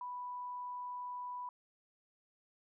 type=tone; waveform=sine; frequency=987.8 Hz; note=B5; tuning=in tune; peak=-40 dBFS; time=0.01-1.49 s; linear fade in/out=2 ms; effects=none